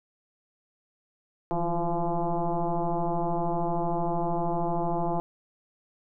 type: tone with frequency modulation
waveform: sine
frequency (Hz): 346.5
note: F4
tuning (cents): -14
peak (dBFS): -24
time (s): 1.51-5.2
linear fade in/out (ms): 0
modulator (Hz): 170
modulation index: 3.4
effects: none